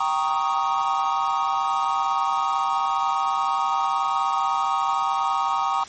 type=chord; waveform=triangle; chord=Eb dominant seventh; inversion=first; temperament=equal; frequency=784 / 932.3 / 1108.7 / 1244.5 Hz; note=G5 / Bb5 / Db6 / Eb6; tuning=0 / 0 / 0 / 0 cents; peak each=-24 dBFS; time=0-5.84 s; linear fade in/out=5 ms; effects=white hiss -41 dBFS RMS until 5.88 s + MP3 32 kbps